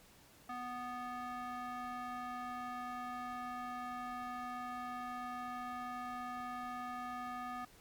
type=tone with band-pass filter; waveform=square; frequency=246.9 Hz; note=B3; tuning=in tune; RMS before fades=-43 dBFS; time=0.49-7.65 s; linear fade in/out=5 ms; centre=1100 Hz; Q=2.2; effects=pink hiss -62 dBFS RMS until 7.8 s + MP3 96 kbps